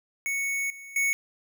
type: tone with level steps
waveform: square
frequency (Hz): 2217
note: C#7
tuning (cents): 0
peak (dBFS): -27 / -42 / -23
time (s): 0.26-1.13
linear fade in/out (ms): 0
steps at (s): 0.7 / 0.96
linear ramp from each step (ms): 2
effects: none